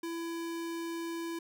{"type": "tone", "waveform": "square", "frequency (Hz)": 334.2, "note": "E4", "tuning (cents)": 24, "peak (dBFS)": -36, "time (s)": [0.03, 1.39], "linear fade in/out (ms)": 5, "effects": []}